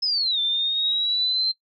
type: linear two-way sweep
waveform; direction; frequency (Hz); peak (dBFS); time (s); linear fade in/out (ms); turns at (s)
sine; down then up; 5200 to 3542 to 4138; -20; 0.02-1.52; 10; 0.4
effects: noise-tail reverb RT60 0.1 s tail -18 dB re dry